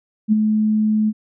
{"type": "tone with ADSR envelope", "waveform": "sine", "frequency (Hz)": 215, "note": "A3", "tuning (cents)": -40, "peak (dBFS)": -9, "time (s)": [0.28, 1.13], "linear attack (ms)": 43, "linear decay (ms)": 17, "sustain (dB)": -5, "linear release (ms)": 46, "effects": []}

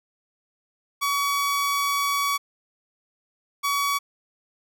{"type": "tone pair in turn", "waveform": "sawtooth", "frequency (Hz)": [1132, 1132], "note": ["C#6", "C#6"], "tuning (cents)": [36, 36], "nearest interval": "unison", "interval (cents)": 0, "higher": "neither", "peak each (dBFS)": -18, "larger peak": "neither", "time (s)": [[1.01, 2.38], [3.63, 3.99]], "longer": "first", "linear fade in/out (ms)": 20, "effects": []}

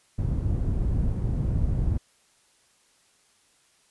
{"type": "low-pass noise", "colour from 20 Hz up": "white", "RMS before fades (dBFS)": -25, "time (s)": [0.18, 1.98], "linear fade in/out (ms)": 10, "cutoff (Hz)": 100, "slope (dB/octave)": 12, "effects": ["white hiss -63 dBFS RMS until 3.9 s", "resampled to 24000 Hz"]}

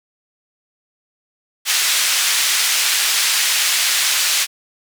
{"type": "band-pass noise", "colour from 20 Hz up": "pink", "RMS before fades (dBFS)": -17, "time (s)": [1.65, 4.47], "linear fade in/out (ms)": 50, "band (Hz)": [2300, 11000], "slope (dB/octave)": 12, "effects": []}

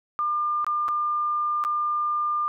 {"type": "tone with dropouts", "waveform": "sine", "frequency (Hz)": 1200, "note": "D6", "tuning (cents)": 37, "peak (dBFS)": -22, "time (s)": [0.19, 2.48], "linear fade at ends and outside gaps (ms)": 0, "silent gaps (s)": [[0.645, 0.666], [0.882, 0.887], [1.639, 1.649]], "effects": []}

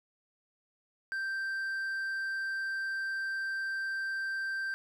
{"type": "tone with hard clipping", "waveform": "sine", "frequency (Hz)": 1568, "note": "G6", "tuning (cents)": 0, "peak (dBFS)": -33, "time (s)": [1.12, 4.74], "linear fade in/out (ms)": 0, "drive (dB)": 3, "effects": []}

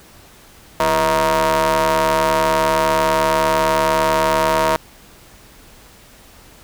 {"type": "ring-modulated tone", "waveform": "sawtooth", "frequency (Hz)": 150.9, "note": "D3", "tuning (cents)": 47, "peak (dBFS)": -7, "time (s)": [0.8, 4.76], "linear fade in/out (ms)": 0, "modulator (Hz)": 790, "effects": ["pink hiss -45 dBFS RMS until 6.63 s"]}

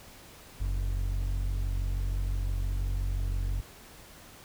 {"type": "tone pair together", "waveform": "triangle", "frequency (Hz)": [46.57, 92.5], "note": ["F#1", "F#2"], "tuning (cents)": [12, 0], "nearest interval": "octave", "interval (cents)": 1188, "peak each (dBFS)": [-26, -33], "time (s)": [0.6, 3.61], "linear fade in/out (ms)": 10, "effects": ["pink hiss -51 dBFS RMS until 4.44 s"]}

